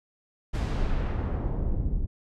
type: noise with low-pass filter sweep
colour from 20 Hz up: brown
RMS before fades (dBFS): -27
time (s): 0.53-2.07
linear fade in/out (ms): 20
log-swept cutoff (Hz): 9000 to 220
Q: 0.72
effects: none